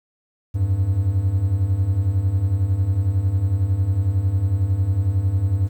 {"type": "beating tone pair", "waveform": "triangle", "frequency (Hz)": [87.9, 98.9], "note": ["F2", "G2"], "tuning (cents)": [12, 16], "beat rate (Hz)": 11, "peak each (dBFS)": [-21, -16], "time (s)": [0.54, 5.69], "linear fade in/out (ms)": 20, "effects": ["9-bit"]}